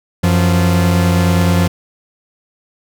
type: tone pair together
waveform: 45% pulse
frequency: 91.48 / 173.3 Hz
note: F#2 / F3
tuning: -19 / -13 cents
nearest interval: major seventh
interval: 1106 cents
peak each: -13 dBFS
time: 0.23-1.68 s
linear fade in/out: 10 ms
effects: none